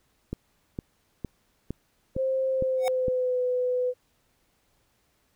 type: click train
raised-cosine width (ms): 3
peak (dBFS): -18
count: 7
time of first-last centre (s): 0.33-3.082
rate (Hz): 2.18
type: tone with pitch glide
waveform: sine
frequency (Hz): 527 to 500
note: C5 to B4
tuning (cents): +12 to +21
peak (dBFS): -23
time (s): 2.15-3.94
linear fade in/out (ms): 50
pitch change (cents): -91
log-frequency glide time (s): 2.49-3.41
type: tone with exponential growth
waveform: square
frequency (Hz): 744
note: F#5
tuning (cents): +9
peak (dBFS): -24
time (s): 2.77-2.88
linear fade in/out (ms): 0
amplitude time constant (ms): 23
effects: pink hiss -69 dBFS RMS until 5.35 s